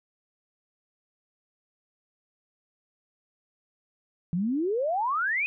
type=exponential sweep; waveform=sine; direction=up; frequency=163.3 to 2559 Hz; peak=-24 dBFS; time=4.33-5.46 s; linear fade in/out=0 ms; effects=none